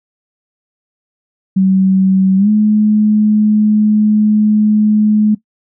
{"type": "tone with pitch glide", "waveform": "sine", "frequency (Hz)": [190.3, 212.4], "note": ["F#3", "G#3"], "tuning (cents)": [49, 39], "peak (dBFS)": -7, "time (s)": [1.56, 5.35], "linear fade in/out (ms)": 10, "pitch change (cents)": 190, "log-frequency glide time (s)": [2.37, 2.49], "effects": ["noise-tail reverb RT60 0.1 s tail -18 dB re dry"]}